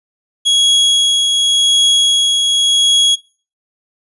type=tone with tremolo; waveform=40% pulse; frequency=3322 Hz; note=G#7; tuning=in tune; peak=-7 dBFS; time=0.45-3.16 s; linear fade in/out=20 ms; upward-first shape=triangle; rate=0.89 Hz; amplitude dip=35%; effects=noise-tail reverb RT60 0.4 s tail -22 dB re dry + resampled to 24000 Hz